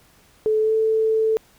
sine tone with pitch glide, 433.4 to 441 Hz, A4 to A4, -26 to +4 cents, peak -16 dBFS, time 0.46-1.37 s, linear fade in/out 0 ms, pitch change +30 cents, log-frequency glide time 0.6-0.74 s, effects pink hiss -55 dBFS RMS until 1.58 s

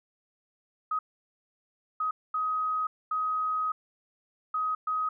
sine tone bursts at uneven times, 1260 Hz, D#6, 21 cents sharp, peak -26 dBFS, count 6, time 0.91-0.99 / 2-2.11 / 2.34-2.87 / 3.11-3.72 / 4.54-4.75 / 4.87-5.09 s, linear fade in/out 5 ms, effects none

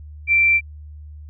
sine tone, 2349 Hz, D7, in tune, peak -12 dBFS, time 0.27-0.61 s, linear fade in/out 50 ms, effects added 75 Hz sine -35 dBFS peak until 1.29 s

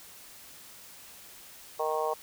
harmonic tone, 155.56 Hz, D#3, in tune, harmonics 3 / 4 / 5 / 6 / 7, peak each -32 / -33 / -34 / -35 / -35 dBFS, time 1.79-2.14 s, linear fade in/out 10 ms, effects white hiss -50 dBFS RMS until 2.22 s

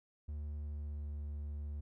triangle tone with pitch glide, 74.2 to 73.39 Hz, D2 to D2, +18 to -1 cents, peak -37 dBFS, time 0.28-1.81 s, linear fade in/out 10 ms, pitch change -19 cents, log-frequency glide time 0.5-1.06 s, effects none

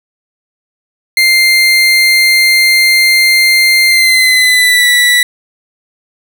30% pulse tone with pitch glide, 2100 to 1959.4 Hz, C7 to B6, +6 to -14 cents, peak -3 dBFS, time 1.17-5.23 s, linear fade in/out 2 ms, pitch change -120 cents, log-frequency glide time 3.87-4.87 s, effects none

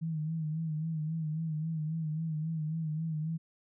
sine tone with vibrato, 158.1 Hz, D#3, 28 cents sharp, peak -31 dBFS, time 0.01-3.38 s, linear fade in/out 20 ms, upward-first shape sine, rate 3.7 Hz, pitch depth 62 cents each way, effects none

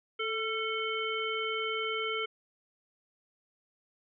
harmonic tone with a mistuned harmonic, 440 Hz, A4, in tune, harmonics 1 / 3 / 5 / 7, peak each -35 / -36 / -36 / -37 dBFS, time 0.19-2.26 s, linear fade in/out 10 ms, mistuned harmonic 3, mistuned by +42 cents, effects none

